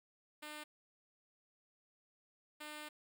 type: tone bursts at uneven times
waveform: 5% pulse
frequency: 301.4 Hz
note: D4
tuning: 45 cents sharp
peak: -35 dBFS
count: 2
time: 0.42-0.64 / 2.6-2.89 s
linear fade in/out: 10 ms
effects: none